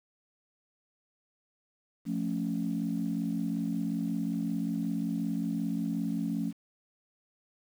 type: chord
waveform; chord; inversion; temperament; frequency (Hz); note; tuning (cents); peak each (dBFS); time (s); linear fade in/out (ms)
sine; F augmented; none; equal; 174.61 / 220 / 277.2; F3 / A3 / C#4; 0 / 0 / 0; -33 / -32 / -33; 2.05-6.53; 50
effects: tanh soft clip ceiling -21 dBFS + 9-bit